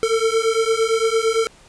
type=beating tone pair; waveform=square; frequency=445.1 / 453.9 Hz; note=A4 / A#4; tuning=+20 / -46 cents; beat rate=8.8 Hz; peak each=-20 dBFS; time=0.03-1.47 s; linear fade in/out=0 ms; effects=pink hiss -49 dBFS RMS until 1.68 s + resampled to 22050 Hz